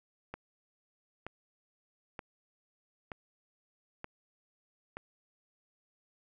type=click train; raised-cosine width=0.5 ms; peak=-25 dBFS; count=6; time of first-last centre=0.34-4.97 s; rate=1.08 Hz; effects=none